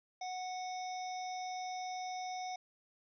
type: harmonic tone with a mistuned harmonic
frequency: 737 Hz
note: F#5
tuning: 7 cents flat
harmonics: 1 / 3 / 5 / 7 / 8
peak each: -39 / -50 / -54 / -52 / -54 dBFS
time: 0.21-2.56 s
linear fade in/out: 5 ms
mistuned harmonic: 7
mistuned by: +49 cents
effects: none